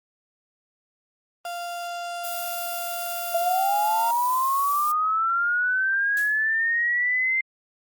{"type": "tone", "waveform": "35% pulse", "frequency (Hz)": 695, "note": "F5", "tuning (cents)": -9, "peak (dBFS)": -28, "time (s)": [1.45, 4.11], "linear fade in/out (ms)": 2}
{"type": "noise", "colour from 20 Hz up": "violet", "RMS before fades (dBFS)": -33, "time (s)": [2.24, 4.92], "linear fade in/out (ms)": 5}
{"type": "linear sweep", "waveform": "sine", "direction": "up", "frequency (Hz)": [668, 2093], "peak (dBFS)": -20, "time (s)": [3.34, 7.41], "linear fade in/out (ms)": 5}
{"type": "noise with exponential decay", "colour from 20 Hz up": "blue", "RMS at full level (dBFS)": -34, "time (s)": [6.17, 6.47], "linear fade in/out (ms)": 0, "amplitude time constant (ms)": 65}
{"effects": ["Opus 24 kbps"]}